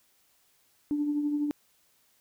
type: tone with tremolo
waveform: sine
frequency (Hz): 293.7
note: D4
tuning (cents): 0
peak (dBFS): -23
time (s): 0.91-1.51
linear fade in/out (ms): 0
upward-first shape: triangle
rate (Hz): 12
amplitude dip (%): 50
effects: tanh soft clip ceiling -19 dBFS + white hiss -67 dBFS RMS until 2.2 s